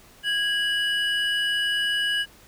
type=tone pair together; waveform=triangle; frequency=1649.1 / 2940 Hz; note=G#6 / F#7; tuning=-13 / -12 cents; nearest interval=minor seventh; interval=1001 cents; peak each=-23 dBFS; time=0.23-2.26 s; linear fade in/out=50 ms; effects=pink hiss -52 dBFS RMS until 2.47 s